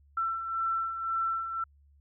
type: beating tone pair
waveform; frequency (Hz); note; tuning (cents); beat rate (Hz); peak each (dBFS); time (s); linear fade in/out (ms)
sine; 1340 / 1341.9; E6 / E6; +28 / +30; 1.9; -37 / -29; 0.17-1.64; 5
effects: added 71 Hz sine -58 dBFS peak until 2 s